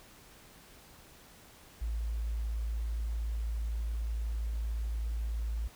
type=tone; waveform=sine; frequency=55.8 Hz; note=A1; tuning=25 cents sharp; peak=-31 dBFS; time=1.81-5.68 s; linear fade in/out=10 ms; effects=pink hiss -56 dBFS RMS until 5.75 s